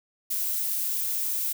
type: noise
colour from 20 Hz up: violet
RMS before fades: -28 dBFS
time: 0.3-1.53 s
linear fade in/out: 10 ms
effects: none